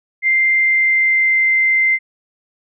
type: tone with pitch glide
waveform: sine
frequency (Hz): 2093 to 2081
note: C7 to C7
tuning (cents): 0 to -10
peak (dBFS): -11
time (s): 0.22-1.99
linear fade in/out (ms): 50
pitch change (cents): -10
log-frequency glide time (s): 0.54-1.46
effects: none